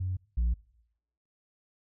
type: tone pair in turn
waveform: sine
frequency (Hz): 92.5 / 58.27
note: F#2 / A#1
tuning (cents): 0 / 0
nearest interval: minor sixth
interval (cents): 800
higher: first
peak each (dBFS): -28 / -21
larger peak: second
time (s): 0-0.17 / 0.37-0.54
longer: neither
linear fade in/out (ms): 10
effects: noise-tail reverb RT60 0.8 s tail -24 dB re dry + tanh soft clip ceiling -23 dBFS